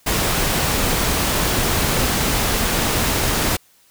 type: noise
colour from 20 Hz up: pink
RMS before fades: -19 dBFS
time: 0.06-3.57 s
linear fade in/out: 10 ms
effects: white hiss -55 dBFS RMS until 3.9 s